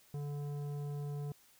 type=tone with tanh clipping; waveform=triangle; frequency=144.8 Hz; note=D3; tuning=24 cents flat; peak=-39 dBFS; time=0.14-1.32 s; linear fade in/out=2 ms; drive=16 dB; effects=white hiss -65 dBFS RMS until 1.59 s